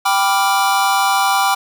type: chord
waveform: square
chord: G dominant seventh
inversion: none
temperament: equal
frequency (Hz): 784 / 987.8 / 1174.7 / 1396.9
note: G5 / B5 / D6 / F6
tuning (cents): 0 / 0 / 0 / 0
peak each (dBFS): -17 / -20 / -20 / -22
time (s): 0.05-1.55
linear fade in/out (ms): 10
effects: none